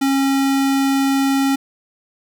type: tone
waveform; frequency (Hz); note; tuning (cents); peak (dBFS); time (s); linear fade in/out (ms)
square; 272.6; C#4; -29; -15; 0.01-1.56; 10
effects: none